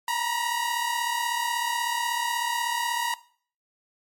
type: tone pair together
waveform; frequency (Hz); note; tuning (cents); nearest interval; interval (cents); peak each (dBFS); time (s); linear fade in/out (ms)
sawtooth; 932.3 / 968.6; A#5 / B5; 0 / -34; minor second; 66; -24; 0.08-3.14; 2
effects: noise-tail reverb RT60 0.5 s tail -19 dB re dry + MP3 64 kbps